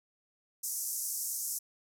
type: band-pass noise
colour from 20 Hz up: white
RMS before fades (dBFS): -36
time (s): 0.63-1.59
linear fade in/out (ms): 10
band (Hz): 5600 to 14000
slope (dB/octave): 48
effects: none